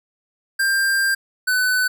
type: tone pair in turn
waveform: square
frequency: 1589 / 1503.3 Hz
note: G6 / F#6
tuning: +23 / +27 cents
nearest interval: minor second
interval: 96 cents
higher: first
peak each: -17 dBFS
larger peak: neither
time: 0.59-1.15 / 1.47-1.88 s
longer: first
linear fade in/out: 10 ms
effects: none